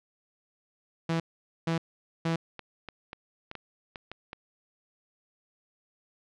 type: tone bursts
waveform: sawtooth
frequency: 164.81 Hz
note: E3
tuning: in tune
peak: -22 dBFS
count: 3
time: 1.09-2.36 s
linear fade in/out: 5 ms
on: 110 ms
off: 470 ms
type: clicks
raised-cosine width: 0.3 ms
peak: -23 dBFS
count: 8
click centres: 2.593 / 2.887 / 3.131 / 3.514 / 3.553 / 3.958 / 4.116 / 4.331 s
effects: low-pass 5000 Hz 12 dB/octave